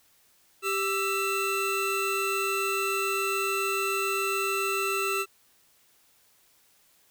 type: tone cluster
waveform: square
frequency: 392 / 1328 / 2677 Hz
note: G4 / E6 / E7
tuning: 0 / +12 / +26 cents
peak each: -31 dBFS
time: 0.62-5.26 s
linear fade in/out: 50 ms
effects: white hiss -63 dBFS RMS until 7.1 s